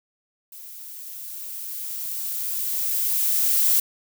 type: noise with level ramp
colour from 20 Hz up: violet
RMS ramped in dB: -41 to -18 dBFS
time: 0.52-3.8 s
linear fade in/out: 5 ms
effects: none